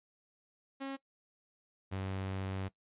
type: tone pair in turn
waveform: sawtooth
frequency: 271.8 / 95.65 Hz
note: C#4 / G2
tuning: -34 / -42 cents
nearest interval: octave + tritone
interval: 1808 cents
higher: first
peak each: -34 / -32 dBFS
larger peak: second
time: 0.8-0.97 / 1.91-2.69 s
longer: second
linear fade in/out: 20 ms
effects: noise-tail reverb RT60 0.1 s tail -19 dB re dry + resampled to 8000 Hz